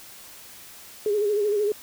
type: tone with vibrato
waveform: sine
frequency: 415.3 Hz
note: G#4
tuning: in tune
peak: -20 dBFS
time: 1.06-1.72 s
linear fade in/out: 2 ms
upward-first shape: sine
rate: 13 Hz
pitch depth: 59 cents each way
effects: white hiss -45 dBFS RMS until 1.82 s